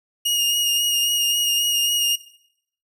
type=tone with vibrato; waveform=sawtooth; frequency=2859 Hz; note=F7; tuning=40 cents sharp; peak=-15 dBFS; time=0.25-2.16 s; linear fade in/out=10 ms; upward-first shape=sine; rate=3.7 Hz; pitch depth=20 cents each way; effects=noise-tail reverb RT60 0.7 s tail -18 dB re dry

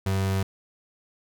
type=tone; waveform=35% pulse; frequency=96.3 Hz; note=G2; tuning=30 cents flat; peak=-21 dBFS; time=0.06-0.43 s; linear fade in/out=5 ms; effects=none

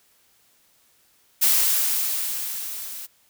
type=noise with level ramp; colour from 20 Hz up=blue; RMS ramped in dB=-17 to -36 dBFS; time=1.41-3.07 s; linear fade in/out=20 ms; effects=white hiss -61 dBFS RMS until 3.29 s

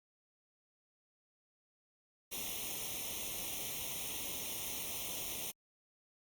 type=noise with comb filter; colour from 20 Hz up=white; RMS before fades=-41 dBFS; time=2.31-5.52 s; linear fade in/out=20 ms; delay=0.32 ms; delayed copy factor=+0.9; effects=Opus 48 kbps

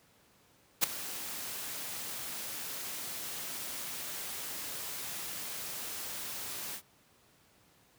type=noise with ADSR envelope; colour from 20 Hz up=white; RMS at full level=-23 dBFS; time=0.81-6.82 s; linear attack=28 ms; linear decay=4 ms; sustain=-17 dB; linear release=80 ms; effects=pink hiss -65 dBFS RMS until 7.98 s + high-pass 80 Hz 12 dB/octave

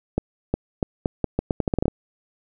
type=accelerating click train; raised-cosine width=2 ms; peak=-7 dBFS; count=14; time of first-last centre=0.18-1.881 s; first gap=360 ms; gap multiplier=0.8; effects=none

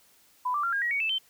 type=tone with pitch steps; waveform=sine; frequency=998 / 1173.2 / 1379.1 / 1621.3 / 1905.9 / 2240 / 2634 / 3096 Hz; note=B5 / D6 / F6 / G#6 / A#6 / C#7 / E7 / G7; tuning=+18 / -2 / -22 / -42 / +38 / +18 / -2 / -22 cents; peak=-25 dBFS; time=0.45-1.186 s; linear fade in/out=10 ms; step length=92 ms; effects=white hiss -61 dBFS RMS until 1.29 s

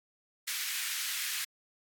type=high-pass noise; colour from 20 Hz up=pink; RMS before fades=-35 dBFS; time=0.47-1.45 s; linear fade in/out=10 ms; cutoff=1700 Hz; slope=24 dB/octave; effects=AAC 64 kbps

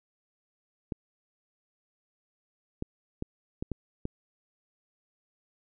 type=clicks; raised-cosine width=3 ms; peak=-19 dBFS; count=6; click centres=0.922 / 2.824 / 3.224 / 3.625 / 3.717 / 4.054 s; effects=none

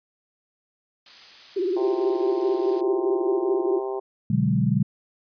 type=noise; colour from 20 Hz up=blue; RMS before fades=-39 dBFS; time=1.06-2.81 s; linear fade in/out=2 ms
type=tone with vibrato; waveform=sine; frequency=369 Hz; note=F#4; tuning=5 cents flat; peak=-21 dBFS; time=1.56-3.8 s; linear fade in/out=10 ms; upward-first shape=triangle; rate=18 Hz; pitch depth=170 cents each way
type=harmonic tone; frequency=130.81 Hz; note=C3; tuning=in tune; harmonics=3 / 4 / 5 / 6 / 7 / 8; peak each=-27 / -38 / -37 / -36 / -39 / -41 dBFS; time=1.76-4 s; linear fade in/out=10 ms
type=chord; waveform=sine; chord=G# half-diminished seventh; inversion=first; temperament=equal with one note detuned; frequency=123.47 / 146.83 / 185 / 206.3 Hz; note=B2 / D3 / F#3 / G#3; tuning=0 / 0 / 0 / -11 cents; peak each=-24 dBFS; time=4.3-4.83 s; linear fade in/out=5 ms
effects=resampled to 11025 Hz

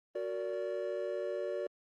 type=chord; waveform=triangle; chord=Gb augmented; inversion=none; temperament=just; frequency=370 / 462.5 / 578.1 Hz; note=Gb4 / Bb4 / D5; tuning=0 / -14 / -27 cents; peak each=-37 / -38 / -35 dBFS; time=0.15-1.67 s; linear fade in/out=5 ms; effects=Opus 32 kbps

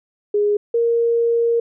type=tone pair in turn; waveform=sine; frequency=413.7 / 466.5 Hz; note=G#4 / A#4; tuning=-7 / +1 cents; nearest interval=major second; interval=208 cents; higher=second; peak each=-14 dBFS; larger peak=neither; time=0.34-0.57 / 0.74-1.6 s; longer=second; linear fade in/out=5 ms; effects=none

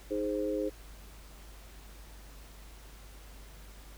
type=chord; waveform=sine; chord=Ab major; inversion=second; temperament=equal; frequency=311.1 / 415.3 / 523.3 Hz; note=Eb4 / Ab4 / C5; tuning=0 / 0 / 0 cents; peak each=-34 dBFS; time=0.1-0.7 s; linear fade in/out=20 ms; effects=added 50 Hz sine -49 dBFS peak until 3.97 s + pink hiss -55 dBFS RMS until 3.97 s

